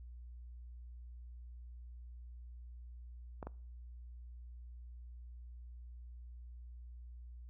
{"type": "clicks", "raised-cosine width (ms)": 1, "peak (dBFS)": -29, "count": 2, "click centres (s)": [3.428, 3.47], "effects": ["noise-tail reverb RT60 0.5 s tail -24 dB re dry", "added 60 Hz sine -48 dBFS peak until 7.49 s"]}